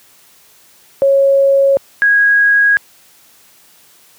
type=tone pair in turn; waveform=sine; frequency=550 / 1648.1 Hz; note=C#5 / G#6; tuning=-14 / -14 cents; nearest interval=octave + perfect fifth; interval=1900 cents; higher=second; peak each=-7 dBFS; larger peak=neither; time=1.02-1.77 / 2.02-2.77 s; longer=neither; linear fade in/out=0 ms; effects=white hiss -47 dBFS RMS until 4.18 s + high-pass 80 Hz 12 dB/octave